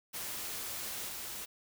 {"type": "noise with level steps", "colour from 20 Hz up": "white", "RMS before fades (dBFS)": [-40, -42], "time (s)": [0.13, 1.46], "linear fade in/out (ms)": 20, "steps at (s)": 1.08, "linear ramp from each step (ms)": 10, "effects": []}